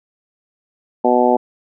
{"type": "harmonic tone", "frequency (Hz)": 123.47, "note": "B2", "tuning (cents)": 0, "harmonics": [2, 3, 4, 5, 6, 7], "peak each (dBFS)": [-18, -18, -18, -18, -18, -18], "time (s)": [1.04, 1.37], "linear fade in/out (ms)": 10, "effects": []}